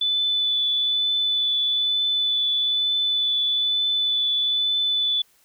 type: tone with vibrato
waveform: sine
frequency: 3486 Hz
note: A7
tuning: 17 cents flat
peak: -19 dBFS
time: 0.01-5.22 s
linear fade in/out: 5 ms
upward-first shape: triangle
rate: 1.1 Hz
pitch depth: 13 cents each way
effects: white hiss -60 dBFS RMS until 5.44 s